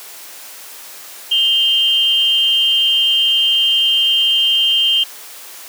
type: tone pair together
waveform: sine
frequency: 2835 / 3144 Hz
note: F7 / G7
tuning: +25 / +4 cents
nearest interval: major second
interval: 179 cents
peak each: -17 / -12 dBFS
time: 1.31-5.04 s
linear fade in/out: 10 ms
effects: white hiss -35 dBFS RMS until 5.68 s + high-pass 400 Hz 12 dB/octave